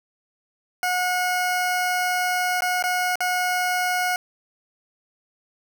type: tone with dropouts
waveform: 20% pulse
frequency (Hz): 726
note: F#5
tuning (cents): -33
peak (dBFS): -16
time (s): 0.83-4.16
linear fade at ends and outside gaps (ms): 1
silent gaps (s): 2.607-2.621 / 2.825-2.839 / 3.156-3.205
effects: none